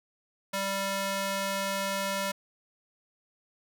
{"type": "tone with high-pass filter", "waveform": "square", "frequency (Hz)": 196, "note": "G3", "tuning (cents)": 0, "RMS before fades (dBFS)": -31, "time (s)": [0.53, 2.32], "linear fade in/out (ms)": 10, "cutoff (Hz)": 520, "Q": 0.59, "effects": []}